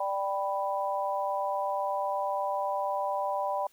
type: chord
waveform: sine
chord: G major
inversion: second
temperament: equal with one note detuned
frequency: 589.7 / 784 / 987.8 Hz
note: D5 / G5 / B5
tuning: +7 / 0 / 0 cents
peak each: -32 dBFS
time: 0-3.67 s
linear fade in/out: 5 ms
effects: white hiss -64 dBFS RMS until 3.72 s